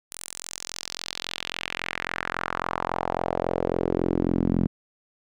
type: tone with band-pass filter sweep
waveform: sawtooth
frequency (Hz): 43.65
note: F1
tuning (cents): 0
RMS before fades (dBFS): -28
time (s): 0.11-4.67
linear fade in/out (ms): 10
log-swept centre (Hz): 9900 to 210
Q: 2.1
effects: none